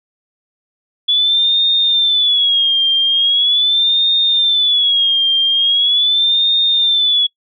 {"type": "tone with vibrato", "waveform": "sine", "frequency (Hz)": 3417, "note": "G#7", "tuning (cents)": 49, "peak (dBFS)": -10, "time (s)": [1.08, 7.27], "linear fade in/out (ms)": 10, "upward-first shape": "sine", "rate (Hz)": 0.41, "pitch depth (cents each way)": 120, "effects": ["noise-tail reverb RT60 0.1 s tail -25 dB re dry"]}